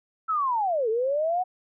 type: linear two-way sweep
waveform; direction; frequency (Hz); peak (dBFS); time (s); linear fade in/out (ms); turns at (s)
sine; down then up; 1339 to 427.7 to 749; -22; 0.28-1.44; 20; 0.89
effects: none